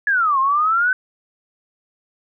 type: exponential two-way sweep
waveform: sine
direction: down then up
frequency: 1719 to 1046.5 to 1534 Hz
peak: -14 dBFS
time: 0.07-0.93 s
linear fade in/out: 2 ms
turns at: 0.39 s
effects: none